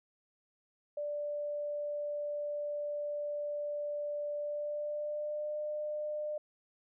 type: tone with pitch glide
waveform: sine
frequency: 587.3 to 601.4 Hz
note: D5 to D5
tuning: 0 to +41 cents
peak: -34 dBFS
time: 0.97-6.38 s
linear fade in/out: 5 ms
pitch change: +41 cents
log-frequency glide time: 4.36-5.57 s
effects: none